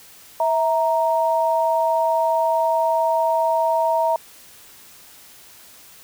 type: tone pair together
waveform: sine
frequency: 652.4 / 932.3 Hz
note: E5 / A#5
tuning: -18 / 0 cents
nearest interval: tritone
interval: 618 cents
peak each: -19 dBFS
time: 0.4-4.16 s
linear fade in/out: 2 ms
effects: white hiss -46 dBFS RMS until 6.03 s